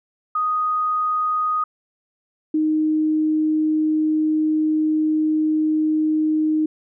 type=tone pair in turn; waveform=sine; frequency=1244.5 / 310.2 Hz; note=D#6 / D#4; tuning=0 / -5 cents; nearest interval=2 octaves; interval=2405 cents; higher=first; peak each=-18 / -16 dBFS; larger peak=second; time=0.35-1.64 / 2.54-6.66 s; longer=second; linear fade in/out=5 ms; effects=none